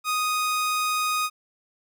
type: tone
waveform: sawtooth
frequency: 1244.5 Hz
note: D#6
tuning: in tune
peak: -19 dBFS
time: 0.04-1.3 s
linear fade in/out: 50 ms
effects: none